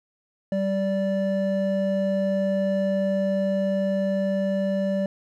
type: tone pair together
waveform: triangle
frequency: 194.26 / 583 Hz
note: G3 / D5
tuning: -15 / -13 cents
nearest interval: octave + perfect fifth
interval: 1902 cents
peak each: -22 dBFS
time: 0.52-5.06 s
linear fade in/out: 2 ms
effects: none